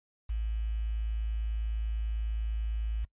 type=tone with quantisation; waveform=sine; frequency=54.6 Hz; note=A1; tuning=13 cents flat; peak=-29 dBFS; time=0.29-3.05 s; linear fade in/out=10 ms; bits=9; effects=noise-tail reverb RT60 0.1 s tail -20 dB re dry + resampled to 8000 Hz